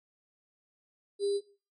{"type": "tone with sample-and-hold", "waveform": "sine", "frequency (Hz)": 401.9, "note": "G4", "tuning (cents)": 43, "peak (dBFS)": -27, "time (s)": [1.19, 1.41], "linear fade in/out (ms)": 50, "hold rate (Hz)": 4410, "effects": ["noise-tail reverb RT60 0.4 s tail -19 dB re dry", "AAC 32 kbps"]}